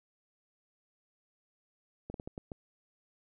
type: slowing click train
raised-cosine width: 2 ms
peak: -27 dBFS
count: 6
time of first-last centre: 2.1-2.518 s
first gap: 42 ms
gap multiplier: 1.35
effects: none